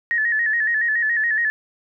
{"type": "tone with vibrato", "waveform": "sine", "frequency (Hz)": 1804, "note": "A6", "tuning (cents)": 43, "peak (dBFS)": -17, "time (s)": [0.11, 1.5], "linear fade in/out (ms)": 0, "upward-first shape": "square", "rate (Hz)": 7.1, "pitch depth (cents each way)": 67, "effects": []}